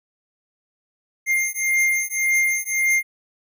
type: beating tone pair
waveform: square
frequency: 2110 / 2111.8 Hz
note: C7 / C7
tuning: +14 / +15 cents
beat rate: 1.8 Hz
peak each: -22 dBFS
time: 1.26-3.03 s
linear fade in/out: 50 ms
effects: none